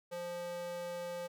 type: tone with high-pass filter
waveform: square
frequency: 174.61 Hz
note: F3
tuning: in tune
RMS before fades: -41 dBFS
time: 0.11-1.28 s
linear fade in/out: 20 ms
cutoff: 420 Hz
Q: 6.8
effects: none